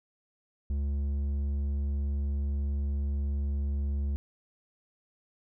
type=tone with low-pass filter; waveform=square; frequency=70.8 Hz; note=C#2; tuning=37 cents sharp; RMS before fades=-30 dBFS; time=0.7-4.16 s; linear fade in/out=0 ms; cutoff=190 Hz; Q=0.53; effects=none